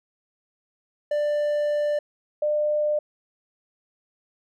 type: tone pair in turn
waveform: triangle / sine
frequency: 591 / 599.3 Hz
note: D5 / D5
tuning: +11 / +35 cents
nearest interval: unison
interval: 24 cents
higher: second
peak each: -19 / -20 dBFS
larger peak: first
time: 1.11-1.99 / 2.42-2.99 s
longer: first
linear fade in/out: 5 ms
effects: none